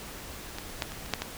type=clicks; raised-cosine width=0.2 ms; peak=-18 / -10 / -23 / -27 / -8 / -13 dBFS; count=6; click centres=0.585 / 0.822 / 0.92 / 1.061 / 1.137 / 1.22 s; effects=pink hiss -42 dBFS RMS until 1.37 s